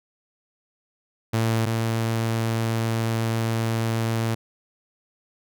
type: tone pair in turn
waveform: sawtooth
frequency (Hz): 113 / 113.5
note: A2 / A#2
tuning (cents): +47 / -46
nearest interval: unison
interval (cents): 7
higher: second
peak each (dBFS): -16 / -18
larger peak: first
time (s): 1.33-1.66 / 1.66-4.35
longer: second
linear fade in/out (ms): 10
effects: none